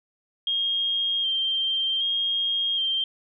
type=tone with vibrato; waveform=sine; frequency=3200 Hz; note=G7; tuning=35 cents sharp; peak=-22 dBFS; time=0.47-3.04 s; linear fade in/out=2 ms; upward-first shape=square; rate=0.65 Hz; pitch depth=23 cents each way; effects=none